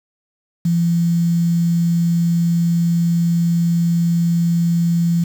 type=tone with quantisation; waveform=sine; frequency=170 Hz; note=F3; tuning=46 cents flat; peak=-13 dBFS; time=0.65-5.24 s; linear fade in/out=5 ms; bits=6; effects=none